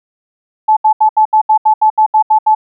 sine tone bursts, 865 Hz, A5, 30 cents flat, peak -5 dBFS, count 12, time 0.68-2.55 s, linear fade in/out 10 ms, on 88 ms, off 74 ms, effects none

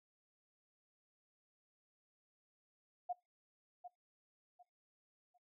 sine tone with echo, 716 Hz, F5, 43 cents sharp, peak -36 dBFS, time 3.09-3.13 s, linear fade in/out 10 ms, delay 750 ms, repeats 3, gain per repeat -11 dB, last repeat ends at 5.38 s, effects noise-tail reverb RT60 0.2 s tail -23 dB re dry

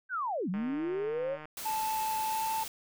sine linear two-way sweep, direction down then up, 1586 to 171 to 574 Hz, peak -30 dBFS, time 0.09-1.38 s, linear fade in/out 50 ms, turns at 0.49 s
click train, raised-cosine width 0.5 ms, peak -30 dBFS, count 141, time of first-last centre 0.54-1.455 s, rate 153 Hz
white noise, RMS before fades -40 dBFS, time 1.57-2.68 s, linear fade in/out 2 ms
triangle tone with pitch glide, 876 to 885.7 Hz, A5 to A5, -8 to +11 cents, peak -28 dBFS, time 1.65-2.64 s, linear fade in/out 10 ms, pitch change +19 cents, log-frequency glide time 2.28-2.47 s
effects none

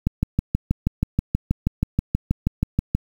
click train, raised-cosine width 5 ms, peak -6 dBFS, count 19, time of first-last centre 0.07-2.95 s, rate 6.25 Hz, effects 7-bit

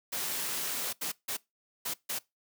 white noise bursts at uneven times, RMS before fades -34 dBFS, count 5, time 0.12-0.93 / 1.01-1.12 / 1.28-1.37 / 1.85-1.94 / 2.09-2.19 s, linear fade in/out 10 ms, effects noise-tail reverb RT60 0.2 s tail -22 dB re dry + high-pass 150 Hz 12 dB/octave

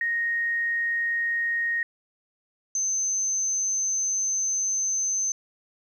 sine tone pair in turn, 1864.7 / 6202 Hz, A#6 / G8, 0 / -19 cents, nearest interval octave + major sixth, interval 2081 cents, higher second, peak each -23 dBFS, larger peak neither, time 0.01-1.83 / 2.75-5.32 s, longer second, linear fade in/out 2 ms, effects 10-bit

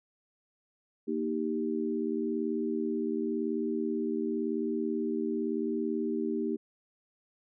sine chord, Eb major, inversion second, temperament equal, 233.1 / 311.1 / 392 Hz, Bb3 / Eb4 / G4, 0 / 0 / 0 cents, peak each -33 dBFS, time 1.07-6.57 s, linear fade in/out 20 ms, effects none

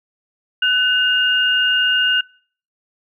sine tone pair together, 1499.1 / 2832 Hz, F#6 / F7, +22 / +23 cents, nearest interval major seventh, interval 1101 cents, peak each -16 dBFS, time 0.62-2.21 s, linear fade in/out 5 ms, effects noise-tail reverb RT60 0.5 s tail -25 dB re dry

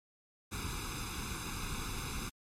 pink noise with comb filter, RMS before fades -39 dBFS, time 0.51-2.3 s, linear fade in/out 20 ms, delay 0.8 ms, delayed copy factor +0.95, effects low-pass 12000 Hz 12 dB/octave + MP3 64 kbps

